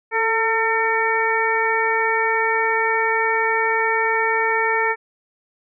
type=harmonic tone with a mistuned harmonic; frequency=451.4 Hz; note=A4; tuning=44 cents sharp; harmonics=1 / 2 / 3 / 4 / 5; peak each=-23 / -22 / -26 / -22 / -24 dBFS; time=0.11-4.96 s; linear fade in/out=50 ms; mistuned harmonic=1; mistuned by=-28 cents; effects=none